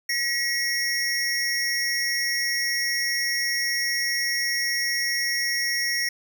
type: tone cluster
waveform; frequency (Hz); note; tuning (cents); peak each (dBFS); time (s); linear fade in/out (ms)
square; 1915 / 2179 / 5510; A#6 / C#7 / F8; +46 / -30 / -24; -26 / -32 / -28; 0.09-6.09; 5
effects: none